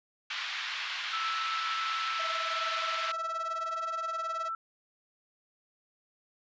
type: band-pass noise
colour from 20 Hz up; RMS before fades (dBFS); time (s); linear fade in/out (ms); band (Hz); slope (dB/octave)
white; -36; 0.3-3.12; 5; 1100 to 3800; 24
type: tone with pitch glide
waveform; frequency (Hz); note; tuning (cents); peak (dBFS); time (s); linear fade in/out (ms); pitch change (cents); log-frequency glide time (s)
sine; 1318.5 to 1330; E6 to E6; 0 to +15; -32; 1.13-4.55; 2; +15; 1.67-3.63
type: tone with tremolo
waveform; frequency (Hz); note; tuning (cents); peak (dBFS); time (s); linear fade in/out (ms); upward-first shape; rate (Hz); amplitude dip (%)
sawtooth; 651; E5; -22; -33; 2.19-4.5; 10; sine; 19; 90
effects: resampled to 16000 Hz